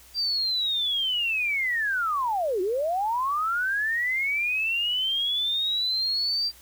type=linear two-way sweep; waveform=sine; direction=down then up; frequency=4740 to 349.2 to 4740 Hz; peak=-23 dBFS; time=0.14-6.52 s; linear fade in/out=50 ms; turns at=2.61 s; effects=added 60 Hz sine -56 dBFS peak until 6.61 s + white hiss -52 dBFS RMS until 6.61 s